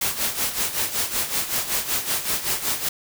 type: noise with tremolo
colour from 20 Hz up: white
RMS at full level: -22 dBFS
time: 0.01-2.89 s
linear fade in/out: 5 ms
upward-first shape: sine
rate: 5.3 Hz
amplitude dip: 70%
effects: none